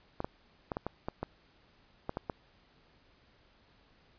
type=clicks; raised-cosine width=1 ms; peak=-20 dBFS; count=10; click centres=0.204 / 0.245 / 0.718 / 0.769 / 0.866 / 1.085 / 1.23 / 2.094 / 2.171 / 2.298 s; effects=pink hiss -65 dBFS RMS until 4.18 s + resampled to 11025 Hz